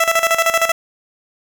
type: tone with tremolo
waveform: 15% pulse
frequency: 662 Hz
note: E5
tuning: 7 cents sharp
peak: -5 dBFS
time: 0-0.72 s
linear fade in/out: 5 ms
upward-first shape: square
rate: 13 Hz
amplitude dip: 70%
effects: none